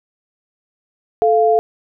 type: tone pair together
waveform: sine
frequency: 437.8 / 695 Hz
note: A4 / F5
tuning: -9 / -9 cents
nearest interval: minor sixth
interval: 800 cents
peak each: -13 dBFS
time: 1.22-1.59 s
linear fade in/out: 0 ms
effects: none